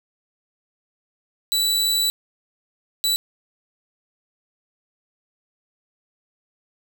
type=tone bursts at uneven times; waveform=sawtooth; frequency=3951 Hz; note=B7; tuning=in tune; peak=-15 dBFS; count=2; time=1.52-2.1 / 3.04-3.16 s; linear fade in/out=0 ms; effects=none